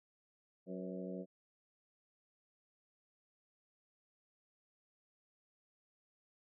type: harmonic tone with a mistuned harmonic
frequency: 92.5 Hz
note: F#2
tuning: in tune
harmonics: 2 / 3 / 4 / 5 / 6 / 7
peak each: -44 / -49 / -49 / -49 / -50 / -54 dBFS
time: 0.66-1.26 s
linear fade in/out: 50 ms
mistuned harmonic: 5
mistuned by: +71 cents
effects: none